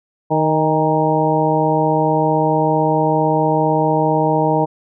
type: harmonic tone with a mistuned harmonic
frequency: 155.56 Hz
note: D#3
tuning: in tune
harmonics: 1 / 2 / 3 / 4 / 5 / 6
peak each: -20 / -20 / -20 / -20 / -20 / -20 dBFS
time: 0.3-4.66 s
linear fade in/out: 20 ms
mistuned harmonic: 5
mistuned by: +49 cents
effects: none